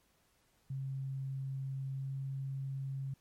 sine tone with pitch glide, 134.7 to 135.56 Hz, C#3 to C#3, -49 to -38 cents, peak -36 dBFS, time 0.7-3.14 s, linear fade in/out 5 ms, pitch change +11 cents, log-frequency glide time 1.94-2.13 s, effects pink hiss -72 dBFS RMS until 3.2 s + MP3 64 kbps

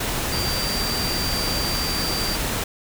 sine tone in noise, 4699 Hz, D8, in tune, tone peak -26 dBFS, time 0.32-2.36 s, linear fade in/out 5 ms, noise pink, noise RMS -25 dBFS, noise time 0-2.64 s, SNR -4 dB, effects none

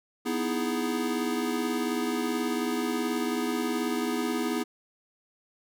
square chord, E major seventh, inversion second, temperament equal, 246.9 / 311.1 / 329.6 / 415.3 Hz, B3 / D#4 / E4 / G#4, 0 / 0 / 0 / 0 cents, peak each -31 / -35 / -34 / -34 dBFS, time 0.25-4.64 s, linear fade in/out 20 ms, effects none

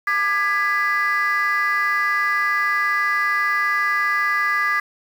sine chord, G# diminished, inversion second, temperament just, 1196.1 / 1661.2 / 1993.5 Hz, D6 / G#6 / B6, +31 / 0 / +16 cents, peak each -20 dBFS, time 0.07-4.8 s, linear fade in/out 5 ms, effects tanh soft clip ceiling -13 dBFS + 7-bit

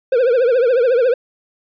triangle tone with vibrato, 493.9 Hz, B4, in tune, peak -9 dBFS, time 0.12-1.14 s, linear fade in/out 5 ms, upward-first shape triangle, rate 14 Hz, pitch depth 160 cents each way, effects resampled to 11025 Hz

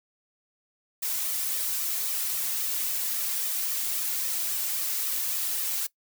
blue noise with flanger, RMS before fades -29 dBFS, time 1.02-5.87 s, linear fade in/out 10 ms, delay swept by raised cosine 1.6 to 2.9 ms, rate 3.7 Hz, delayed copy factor +0.65, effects noise-tail reverb RT60 0.1 s tail -20 dB re dry

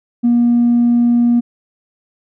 triangle tone with tanh clipping, 238.6 Hz, A#3, 41 cents sharp, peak -9 dBFS, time 0.23-1.41 s, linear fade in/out 20 ms, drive 5 dB, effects none

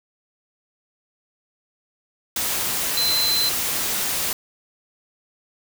sine tone in noise, 4068 Hz, C8, 50 cents flat, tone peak -19 dBFS, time 2.97-3.49 s, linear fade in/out 2 ms, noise white, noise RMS -24 dBFS, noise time 2.36-4.33 s, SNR +2 dB, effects none

